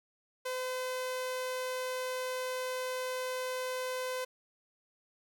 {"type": "tone", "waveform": "sawtooth", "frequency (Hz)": 510, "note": "C5", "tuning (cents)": -44, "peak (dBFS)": -30, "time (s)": [0.45, 4.25], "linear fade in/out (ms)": 10, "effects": []}